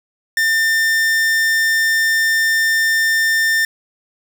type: tone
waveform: 45% pulse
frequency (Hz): 1800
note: A6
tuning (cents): +39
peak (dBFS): -13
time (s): 0.37-3.65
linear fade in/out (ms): 2
effects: none